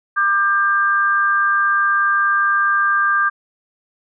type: tone pair together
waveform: sine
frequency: 1192.7 / 1592 Hz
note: D6 / G6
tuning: +26 / +26 cents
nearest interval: perfect fourth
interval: 500 cents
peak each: -16 dBFS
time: 0.16-3.3 s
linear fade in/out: 20 ms
effects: none